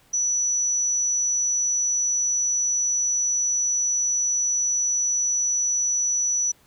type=tone; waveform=sine; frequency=5920 Hz; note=F#8; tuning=in tune; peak=-20 dBFS; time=0.13-6.52 s; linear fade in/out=10 ms; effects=pink hiss -58 dBFS RMS until 6.66 s